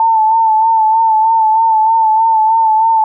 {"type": "tone with vibrato", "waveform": "sine", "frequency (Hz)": 887, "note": "A5", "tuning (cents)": 14, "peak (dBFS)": -7, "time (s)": [0, 3.04], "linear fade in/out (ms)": 2, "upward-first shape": "sine", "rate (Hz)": 3.2, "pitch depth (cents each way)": 38, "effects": []}